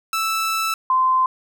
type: tone pair in turn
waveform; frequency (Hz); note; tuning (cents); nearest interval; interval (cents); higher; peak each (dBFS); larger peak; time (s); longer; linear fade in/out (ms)
sawtooth / sine; 1318.5 / 1035.3; E6 / C6; 0 / -19; major third; 419; first; -16 / -14; second; 0.13-0.74 / 0.9-1.26; first; 2
effects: none